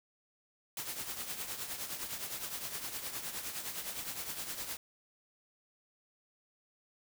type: noise with tremolo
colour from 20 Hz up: white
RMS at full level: -38 dBFS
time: 0.77-4.77 s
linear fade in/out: 2 ms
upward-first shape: triangle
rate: 9.7 Hz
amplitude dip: 65%
effects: none